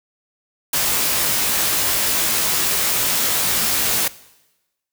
white noise with comb filter, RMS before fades -19 dBFS, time 0.73-4.08 s, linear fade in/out 5 ms, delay 18 ms, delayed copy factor +0.75, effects noise-tail reverb RT60 1.0 s tail -19 dB re dry

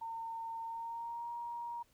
sine tone with pitch glide, 911 to 944.2 Hz, A#5 to A#5, -40 to +22 cents, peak -39 dBFS, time 0.01-1.83 s, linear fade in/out 10 ms, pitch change +62 cents, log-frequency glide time 0.64-1.31 s, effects pink hiss -71 dBFS RMS until 1.93 s

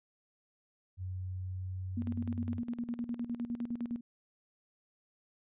sine tone with pitch glide, 92.5 to 93.85 Hz, F#2 to F#2, 0 to +25 cents, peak -36 dBFS, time 0.97-2.62 s, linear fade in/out 50 ms, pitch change +25 cents, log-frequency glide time 1.37-2.32 s
sine tone with tremolo, 237.5 Hz, A#3, 33 cents sharp, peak -32 dBFS, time 1.97-4.01 s, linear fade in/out 5 ms, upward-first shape square, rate 9.8 Hz, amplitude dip 75%
effects resampled to 8000 Hz

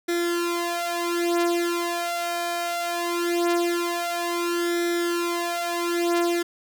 sawtooth tone with flanger, 344.8 Hz, F4, 22 cents flat, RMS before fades -25 dBFS, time 0.08-6.43 s, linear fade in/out 10 ms, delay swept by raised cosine 0.53 to 4.53 ms, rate 0.21 Hz, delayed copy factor +0.9, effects none

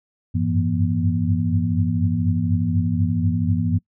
sine tone cluster, 93 / 97.1 / 105.3 / 167.6 / 240 Hz, F#2 / G2 / G#2 / E3 / B3, +9 / -16 / +24 / +29 / -49 cents, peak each -24 / -25 / -25 / -23 / -24 dBFS, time 0.34-3.79 s, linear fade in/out 20 ms, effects noise-tail reverb RT60 0.1 s tail -23 dB re dry

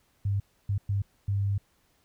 sine tone bursts at uneven times, 99.8 Hz, G2, 32 cents sharp, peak -24 dBFS, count 4, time 0.25-0.4 / 0.69-0.78 / 0.89-1.02 / 1.28-1.58 s, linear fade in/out 5 ms, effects pink hiss -68 dBFS RMS until 2.04 s

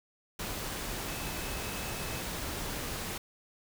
sine tone in noise, 2589 Hz, E7, 32 cents flat, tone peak -47 dBFS, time 1.08-2.21 s, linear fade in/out 5 ms, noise pink, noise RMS -37 dBFS, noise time 0.39-3.18 s, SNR -13 dB, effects none

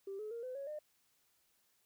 sine tone with pitch steps, 392 / 427.5 / 466.2 / 508.4 / 554.4 / 604.5 Hz, G4 / A4 / A#4 / C5 / C#5 / D5, 0 / -50 / 0 / -50 / 0 / +50 cents, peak -40 dBFS, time 0.07-0.79 s, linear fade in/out 5 ms, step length 120 ms, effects tanh soft clip ceiling -36 dBFS + white hiss -75 dBFS RMS until 1.85 s

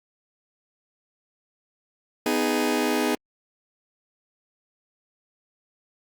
sawtooth chord, G# minor, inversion first, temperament just, 249.2 / 311.5 / 415.3 Hz, B3 / D#4 / G#4, +16 / +2 / 0 cents, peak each -22 dBFS, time 2.26-3.15 s, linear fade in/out 2 ms, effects Opus 48 kbps

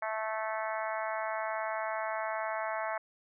harmonic tone, 218.8 Hz, A3, 9 cents flat, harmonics 3 / 4 / 5 / 6 / 7 / 8 / 9 / 10, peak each -36 / -38 / -40 / -42 / -43 / -44 / -45 / -46 dBFS, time 0.02-2.98 s, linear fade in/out 5 ms, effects none

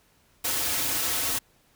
white noise with comb filter, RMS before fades -27 dBFS, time 0.44-1.39 s, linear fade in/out 10 ms, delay 5 ms, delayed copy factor -0.75, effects pink hiss -63 dBFS RMS until 1.75 s

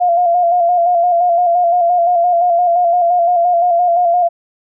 sine tone with vibrato, 698.5 Hz, F5, in tune, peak -9 dBFS, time 0-4.29 s, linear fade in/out 20 ms, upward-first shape square, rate 5.8 Hz, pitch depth 39 cents each way, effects none

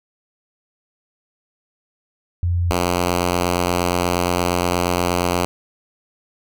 sine / 5% pulse tone pair in turn, 87.31 / 88.48 Hz, F2 / F2, 0 / +23 cents, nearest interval unison, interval 23 cents, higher second, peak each -16 / -6 dBFS, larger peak second, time 2.43-2.71 / 2.71-5.45 s, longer second, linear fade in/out 0 ms, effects none

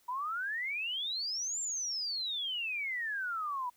sine exponential two-way sweep, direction up then down, 959 to 7459 to 959 Hz, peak -33 dBFS, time 0.08-3.7 s, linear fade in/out 10 ms, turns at 1.6 s, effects white hiss -68 dBFS RMS until 3.76 s

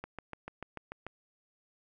click train, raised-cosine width 0.5 ms, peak -25 dBFS, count 8, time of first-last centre 0.04-1.066 s, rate 6.82 Hz, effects none

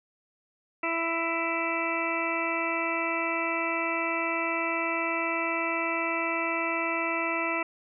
harmonic tone, 332 Hz, E4, 12 cents sharp, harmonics 1 / 2 / 3 / 4 / 6 / 7 / 8, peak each -34 / -34 / -34 / -34 / -34 / -34 / -34 dBFS, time 0.83-7.63 s, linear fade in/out 5 ms, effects none

